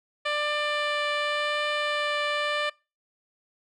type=tone with vibrato; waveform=10% pulse; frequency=592 Hz; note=D5; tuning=14 cents sharp; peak=-16 dBFS; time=0.25-2.7 s; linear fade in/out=10 ms; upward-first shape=triangle; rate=0.88 Hz; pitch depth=8 cents each way; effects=noise-tail reverb RT60 0.3 s tail -25 dB re dry + low-pass 4000 Hz 12 dB/octave